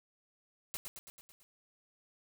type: noise with echo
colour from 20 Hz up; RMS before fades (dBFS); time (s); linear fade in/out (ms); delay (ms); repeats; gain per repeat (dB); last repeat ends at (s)
white; -40; 0.74-0.77; 0; 110; 6; -4; 1.43
effects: none